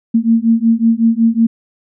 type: beating tone pair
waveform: sine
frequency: 225.5 / 230.9 Hz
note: A3 / A#3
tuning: +43 / -16 cents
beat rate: 5.4 Hz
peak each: -12 dBFS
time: 0.14-1.47 s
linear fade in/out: 10 ms
effects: none